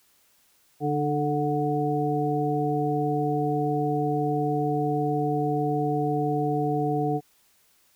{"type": "harmonic tone with a mistuned harmonic", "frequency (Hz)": 146.83, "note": "D3", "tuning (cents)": 0, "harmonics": [1, 2, 3, 5], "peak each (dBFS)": [-28, -28, -28, -28], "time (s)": [0.8, 7.21], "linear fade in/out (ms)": 50, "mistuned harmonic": 2, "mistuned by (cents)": 31, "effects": ["white hiss -63 dBFS RMS until 7.95 s"]}